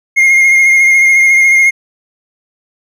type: tone with vibrato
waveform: triangle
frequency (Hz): 2134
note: C7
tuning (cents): +34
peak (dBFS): -3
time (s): 0.16-1.71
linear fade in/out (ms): 20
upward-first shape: sine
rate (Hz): 14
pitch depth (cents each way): 24
effects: none